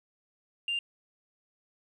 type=tone; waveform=sine; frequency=2794 Hz; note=F7; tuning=in tune; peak=-27 dBFS; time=0.68-0.79 s; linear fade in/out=2 ms; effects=tanh soft clip ceiling -25 dBFS + 11-bit